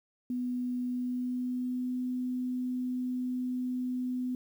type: tone with pitch glide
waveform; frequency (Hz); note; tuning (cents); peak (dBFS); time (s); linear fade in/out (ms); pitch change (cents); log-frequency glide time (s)
sine; 248 to 251.5; B3 to B3; +7 to +32; -30; 0.3-4.35; 2; +25; 0.87-1.95
effects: 10-bit